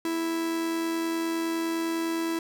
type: tone with amplitude modulation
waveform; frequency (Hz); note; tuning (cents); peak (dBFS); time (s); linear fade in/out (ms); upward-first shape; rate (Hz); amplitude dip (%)
45% pulse; 329.6; E4; 0; -25; 0.05-2.39; 2; sine; 89.8; 30
effects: none